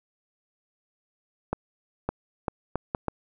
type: accelerating click train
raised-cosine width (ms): 1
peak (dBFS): -12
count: 6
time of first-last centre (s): 1.53-3.083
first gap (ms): 560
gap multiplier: 0.7
effects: none